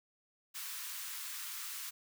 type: high-pass noise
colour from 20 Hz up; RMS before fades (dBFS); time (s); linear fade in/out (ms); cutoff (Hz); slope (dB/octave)
white; -43; 0.54-1.91; 20; 1000; 48
effects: none